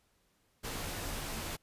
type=noise with comb filter; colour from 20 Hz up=pink; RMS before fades=-39 dBFS; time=0.63-1.57 s; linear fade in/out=20 ms; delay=16 ms; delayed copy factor=-0.5; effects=pink hiss -73 dBFS RMS until 1.62 s + resampled to 32000 Hz